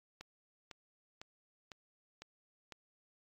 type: click train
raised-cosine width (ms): 0.2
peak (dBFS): -30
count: 6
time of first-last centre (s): 0.21-2.723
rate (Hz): 1.99
effects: AAC 48 kbps